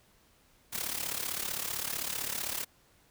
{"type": "noise with amplitude modulation", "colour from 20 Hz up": "white", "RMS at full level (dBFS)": -32, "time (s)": [0.72, 2.65], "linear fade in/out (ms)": 20, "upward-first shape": "sine", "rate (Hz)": 35.6, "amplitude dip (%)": 75, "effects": ["pink hiss -65 dBFS RMS until 3.1 s"]}